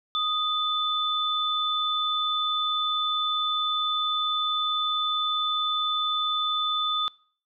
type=tone pair together; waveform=sine; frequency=1244.5 / 3520 Hz; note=D#6 / A7; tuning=0 / 0 cents; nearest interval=octave + tritone; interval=1800 cents; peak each=-27 / -25 dBFS; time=0.15-7.08 s; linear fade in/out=0 ms; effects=noise-tail reverb RT60 0.5 s tail -25 dB re dry